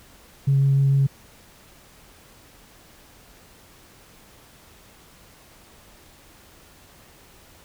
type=tone with vibrato; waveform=sine; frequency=137.5 Hz; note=C#3; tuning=14 cents flat; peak=-14 dBFS; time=0.47-1.07 s; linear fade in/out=10 ms; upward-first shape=triangle; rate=6.7 Hz; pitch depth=9 cents each way; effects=tanh soft clip ceiling -11 dBFS + pink hiss -51 dBFS RMS until 7.64 s